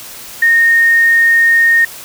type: tone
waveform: sine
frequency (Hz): 1845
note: A#6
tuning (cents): -18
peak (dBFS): -6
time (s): 0.42-1.85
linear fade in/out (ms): 5
effects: white hiss -31 dBFS RMS until 2.04 s